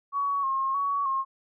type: tone with vibrato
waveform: sine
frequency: 1099 Hz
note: C#6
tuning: 15 cents flat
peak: -24 dBFS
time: 0.12-1.25 s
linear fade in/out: 50 ms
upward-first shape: square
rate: 1.6 Hz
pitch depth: 40 cents each way
effects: none